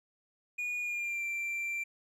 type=tone with pitch glide; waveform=triangle; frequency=2448 to 2356 Hz; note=D#7 to D7; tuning=-29 to +5 cents; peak=-31 dBFS; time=0.58-1.84 s; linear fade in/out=10 ms; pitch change=-66 cents; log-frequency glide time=0.8-1.23 s; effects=none